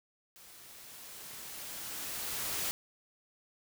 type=noise with level ramp; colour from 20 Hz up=white; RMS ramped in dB=-55 to -34 dBFS; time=0.36-2.71 s; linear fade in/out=0 ms; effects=none